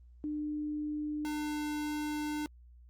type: tone pair in turn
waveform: sine / square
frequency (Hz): 299.9 / 299.9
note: D4 / D4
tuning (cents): +36 / +36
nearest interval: unison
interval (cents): 0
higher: neither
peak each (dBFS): -33 / -34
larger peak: first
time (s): 0.24-1.25 / 1.25-2.46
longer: second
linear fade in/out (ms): 0
effects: added 60 Hz sine -53 dBFS peak until 2.89 s + Opus 32 kbps